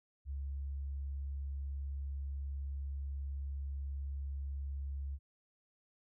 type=tone; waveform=sine; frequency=69.3 Hz; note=C#2; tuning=in tune; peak=-37 dBFS; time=0.25-5.19 s; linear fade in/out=50 ms; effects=none